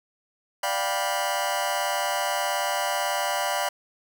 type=chord; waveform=sawtooth; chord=G dominant seventh; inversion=second; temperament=just; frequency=588 / 705.6 / 784 / 980 Hz; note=D5 / F5 / G5 / B5; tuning=+2 / +18 / 0 / -14 cents; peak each=-26 dBFS; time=0.63-3.69 s; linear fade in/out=5 ms; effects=none